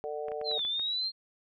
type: harmonic tone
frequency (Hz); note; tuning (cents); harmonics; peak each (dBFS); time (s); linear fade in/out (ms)
149.2; D3; +28; 3 / 4 / 5; -36 / -38 / -40; 0.04-0.58; 0
type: clicks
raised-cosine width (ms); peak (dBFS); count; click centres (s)
0.5; -31; 7; 0.284 / 0.318 / 0.414 / 0.514 / 0.593 / 0.65 / 0.796
type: linear two-way sweep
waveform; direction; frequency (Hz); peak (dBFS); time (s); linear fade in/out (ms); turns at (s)
sine; down then up; 4237 to 3440 to 4237; -29; 0.44-1.12; 50; 0.64
effects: none